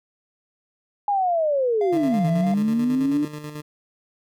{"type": "linear two-way sweep", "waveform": "sine", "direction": "down then up", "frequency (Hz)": [830.6, 159.6, 300.6], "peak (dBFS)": -18, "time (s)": [1.08, 3.25], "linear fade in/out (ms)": 2, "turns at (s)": 2.26}
{"type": "tone with vibrato", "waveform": "triangle", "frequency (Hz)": 680, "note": "F5", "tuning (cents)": -46, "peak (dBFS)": -24, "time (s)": [1.81, 2.54], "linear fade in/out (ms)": 2, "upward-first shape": "square", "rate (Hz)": 3.2, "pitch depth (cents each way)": 33}
{"type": "tone with tremolo", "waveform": "20% pulse", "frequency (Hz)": 149.8, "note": "D3", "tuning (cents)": 35, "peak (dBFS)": -26, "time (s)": [1.92, 3.62], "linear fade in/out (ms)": 10, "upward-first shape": "square", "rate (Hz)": 9.2, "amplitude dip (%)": 50}
{"effects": []}